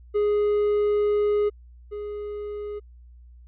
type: tone pair in turn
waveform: triangle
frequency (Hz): 415.3 / 415.3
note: G#4 / G#4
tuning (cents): 0 / 0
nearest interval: unison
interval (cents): 0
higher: neither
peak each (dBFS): -17 / -28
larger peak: first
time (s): 0.14-1.5 / 1.91-2.8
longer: first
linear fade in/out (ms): 20
effects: added 60 Hz sine -45 dBFS peak until 3.47 s + resampled to 8000 Hz